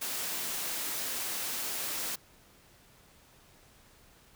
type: high-pass noise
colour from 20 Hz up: white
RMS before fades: -35 dBFS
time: 0.01-2.16 s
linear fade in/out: 10 ms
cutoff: 170 Hz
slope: 12 dB/octave
effects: pink hiss -60 dBFS RMS until 4.35 s